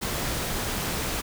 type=noise; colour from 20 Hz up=pink; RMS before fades=-29 dBFS; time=0.01-1.22 s; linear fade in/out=20 ms; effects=none